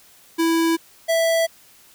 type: tone pair in turn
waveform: square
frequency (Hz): 329.6 / 659.2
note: E4 / E5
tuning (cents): 0 / 0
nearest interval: octave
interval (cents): 1200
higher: second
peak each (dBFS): -17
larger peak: neither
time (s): 0.38-0.77 / 1.08-1.47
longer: neither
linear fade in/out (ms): 20
effects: white hiss -51 dBFS RMS until 1.94 s